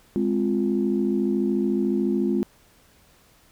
sine chord, F minor, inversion first, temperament equal, 207.7 / 261.6 / 349.2 Hz, Ab3 / C4 / F4, 0 / 0 / 0 cents, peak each -23 / -25 / -24 dBFS, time 0.16-2.43 s, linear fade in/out 0 ms, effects tanh soft clip ceiling -11 dBFS + pink hiss -57 dBFS RMS until 3.51 s

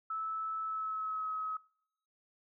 sine tone with pitch glide, 1308 to 1277.4 Hz, E6 to D#6, -14 to +45 cents, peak -34 dBFS, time 0.1-1.57 s, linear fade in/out 5 ms, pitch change -41 cents, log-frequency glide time 0.63-1.29 s, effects noise-tail reverb RT60 0.7 s tail -25 dB re dry

